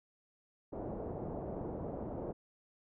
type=low-pass noise; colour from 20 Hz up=white; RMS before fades=-41 dBFS; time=0.72-2.33 s; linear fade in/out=20 ms; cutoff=640 Hz; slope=24 dB/octave; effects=none